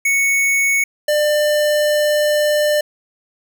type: tone pair in turn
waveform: square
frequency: 2217 / 597.1 Hz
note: C#7 / D5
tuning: 0 / +29 cents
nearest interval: octave + major seventh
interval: 2271 cents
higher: first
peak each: -14 dBFS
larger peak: neither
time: 0.05-0.84 / 1.08-2.81 s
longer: second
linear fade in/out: 5 ms
effects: none